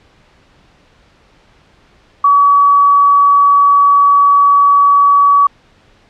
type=tone; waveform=sine; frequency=1137 Hz; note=C#6; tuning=44 cents sharp; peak=-5 dBFS; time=2.24-5.47 s; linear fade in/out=5 ms; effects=pink hiss -49 dBFS RMS until 6.09 s + low-pass 4000 Hz 12 dB/octave